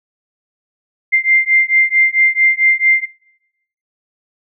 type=beating tone pair; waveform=sine; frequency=2093 / 2097.5 Hz; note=C7 / C7; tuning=0 / +4 cents; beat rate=4.5 Hz; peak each=-12 / -13 dBFS; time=1.12-3.06 s; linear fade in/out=20 ms; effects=noise-tail reverb RT60 0.9 s tail -25 dB re dry